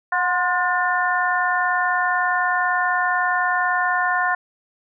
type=tone cluster; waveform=sine; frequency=726 / 1050 / 1443 / 1785 Hz; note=F#5 / C6 / F#6 / A6; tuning=-33 / +6 / -44 / +24 cents; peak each=-23 dBFS; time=0.12-4.35 s; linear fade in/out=5 ms; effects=none